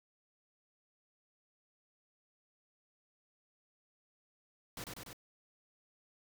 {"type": "noise with echo", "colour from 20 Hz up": "pink", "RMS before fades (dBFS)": -44, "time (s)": [4.77, 4.84], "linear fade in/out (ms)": 2, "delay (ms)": 97, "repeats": 3, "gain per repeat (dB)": -2, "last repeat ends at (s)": 5.131, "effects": []}